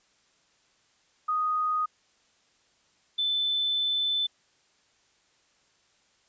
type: tone pair in turn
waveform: sine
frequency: 1244 / 3519 Hz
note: D#6 / A7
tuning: -1 / 0 cents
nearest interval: octave + tritone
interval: 1801 cents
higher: second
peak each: -24 dBFS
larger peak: neither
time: 1.28-1.86 / 3.18-4.27 s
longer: second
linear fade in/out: 10 ms
effects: white hiss -66 dBFS RMS until 6.28 s + resampled to 16000 Hz